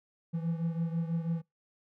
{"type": "beating tone pair", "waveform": "triangle", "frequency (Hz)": [164.81, 170.91], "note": ["E3", "F3"], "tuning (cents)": [0, -37], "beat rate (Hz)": 6.1, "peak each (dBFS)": [-29, -34], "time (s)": [0.33, 1.42], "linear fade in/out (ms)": 20, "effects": ["noise-tail reverb RT60 0.2 s tail -25 dB re dry"]}